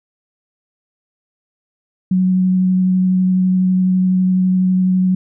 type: tone with vibrato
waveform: sine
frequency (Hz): 185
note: F#3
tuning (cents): 0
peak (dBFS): -11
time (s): 2.11-5.15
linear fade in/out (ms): 5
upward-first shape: sine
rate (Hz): 12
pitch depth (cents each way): 10
effects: none